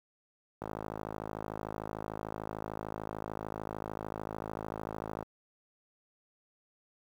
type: click train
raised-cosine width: 1 ms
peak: -23 dBFS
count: 247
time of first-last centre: 0.62-5.227 s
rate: 53.4 Hz
effects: high-pass 60 Hz 12 dB/octave + 9-bit